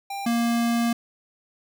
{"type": "tone pair in turn", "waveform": "square", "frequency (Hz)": [794, 234.2], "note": ["G5", "A#3"], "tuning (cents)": [22, 8], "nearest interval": "octave + major sixth", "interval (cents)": 2114, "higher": "first", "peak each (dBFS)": [-30, -21], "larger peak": "second", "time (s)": [[0.1, 0.26], [0.26, 0.93]], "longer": "second", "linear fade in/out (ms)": 5, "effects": []}